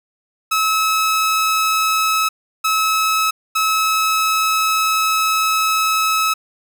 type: tone bursts at uneven times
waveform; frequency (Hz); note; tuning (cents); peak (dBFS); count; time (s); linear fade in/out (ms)
sawtooth; 1293; E6; -34; -11; 3; 0.51-2.29 / 2.64-3.31 / 3.55-6.34; 10
effects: none